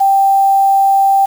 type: tone with quantisation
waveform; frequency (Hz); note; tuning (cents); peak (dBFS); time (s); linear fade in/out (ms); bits
sine; 784; G5; 0; -7; 0-1.26; 10; 5
effects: none